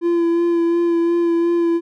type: tone with vibrato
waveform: triangle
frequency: 340 Hz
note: F4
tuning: 46 cents flat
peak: -12 dBFS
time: 0.01-1.81 s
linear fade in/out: 50 ms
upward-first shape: sine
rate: 2.8 Hz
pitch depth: 19 cents each way
effects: none